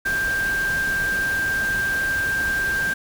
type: tone in noise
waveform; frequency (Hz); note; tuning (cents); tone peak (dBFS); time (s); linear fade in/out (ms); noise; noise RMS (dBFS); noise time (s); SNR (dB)
sine; 1582; G6; +15; -20; 0.05-2.94; 10; pink; -32; 0.05-2.94; +9
effects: none